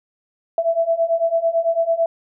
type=beating tone pair; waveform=sine; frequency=659.3 / 668.3 Hz; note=E5 / E5; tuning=0 / +24 cents; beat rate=9 Hz; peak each=-20 / -18 dBFS; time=0.58-2.06 s; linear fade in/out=2 ms; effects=none